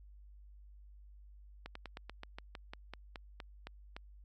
slowing click train, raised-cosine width 0.3 ms, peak -28 dBFS, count 14, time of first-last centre 1.66-3.965 s, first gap 94 ms, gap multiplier 1.1, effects added 50 Hz sine -53 dBFS peak until 4.24 s + MP3 64 kbps

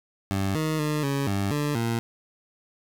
20% pulse tone with pitch steps, 97.2 / 156.6 / 151.1 / 139.2 / 99.1 / 147.1 / 115.9 Hz, G2 / D#3 / D3 / C#3 / G2 / D3 / A#2, -14 / +11 / +50 / +8 / +19 / +3 / -10 cents, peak -19 dBFS, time 0.31-1.99 s, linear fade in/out 0 ms, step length 240 ms, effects 8-bit

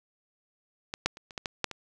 clicks, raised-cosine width 0.2 ms, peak -16 / -7 / -28 / -28 / -17 / -14 / -9 / -21 dBFS, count 8, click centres 0.939 / 1.06 / 1.171 / 1.308 / 1.378 / 1.458 / 1.643 / 1.713 s, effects none

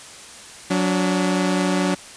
sawtooth tone pair together, 183.9 / 288.2 Hz, F#3 / D4, -10 / -33 cents, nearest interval minor sixth, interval 777 cents, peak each -16 / -18 dBFS, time 0.7-1.95 s, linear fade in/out 10 ms, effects white hiss -40 dBFS RMS until 2.16 s + resampled to 22050 Hz

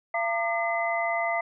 sine tone cluster, 682 / 913 / 1197 / 2035 Hz, F5 / A#5 / D6 / C7, -41 / -36 / +33 / -49 cents, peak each -27 / -33 / -34 / -29 dBFS, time 0.14-1.41 s, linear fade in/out 5 ms, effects none

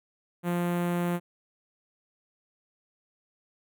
sawtooth tone with notch filter, 174.61 Hz, F3, in tune, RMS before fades -28 dBFS, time 0.43-1.2 s, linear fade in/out 50 ms, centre 5000 Hz, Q 0.52, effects none

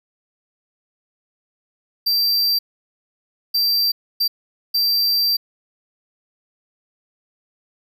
square tone bursts at uneven times, 4699 Hz, D8, in tune, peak -16 dBFS, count 4, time 2.06-2.59 / 3.54-3.92 / 4.2-4.28 / 4.74-5.37 s, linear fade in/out 10 ms, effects none

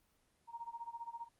sine tone with tremolo, 932.3 Hz, A#5, in tune, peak -40 dBFS, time 0.47-1.29 s, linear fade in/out 50 ms, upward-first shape sine, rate 15 Hz, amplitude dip 90%, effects pink hiss -75 dBFS RMS until 1.39 s + Opus 24 kbps

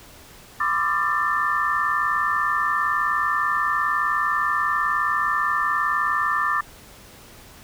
sine tone cluster, 1017 / 1136 / 1196 / 1351 / 1781 Hz, C6 / C#6 / D6 / E6 / A6, -50 / +42 / +31 / +42 / +21 cents, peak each -30 / -27 / -23 / -31 / -24 dBFS, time 0.6-6.61 s, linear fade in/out 5 ms, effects pink hiss -46 dBFS RMS until 7.63 s

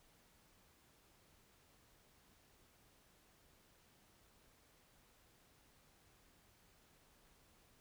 silence, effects pink hiss -70 dBFS RMS until 7.8 s

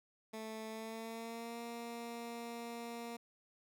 15% pulse tone with pitch glide, 220 to 234.4 Hz, A3 to A#3, 0 to +10 cents, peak -37 dBFS, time 0.33-3.17 s, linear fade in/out 10 ms, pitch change +110 cents, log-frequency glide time 0.69-1.59 s, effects none

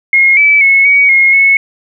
sine tone with pitch steps, 2152 / 2304 / 2190 / 2253 / 2153 / 2196 Hz, C7 / D7 / C#7 / C#7 / C7 / C#7, +48 / -34 / -22 / +28 / +49 / -17 cents, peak -4 dBFS, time 0.13-1.57 s, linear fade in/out 2 ms, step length 240 ms, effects none

